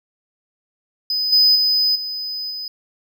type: tone with level steps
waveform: triangle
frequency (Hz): 5010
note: D#8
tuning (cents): +11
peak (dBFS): -17 / -9 / -13 / -23 / -25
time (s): 1.1-2.68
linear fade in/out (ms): 2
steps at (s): 1.32 / 1.55 / 1.95 / 2.5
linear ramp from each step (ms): 10
effects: none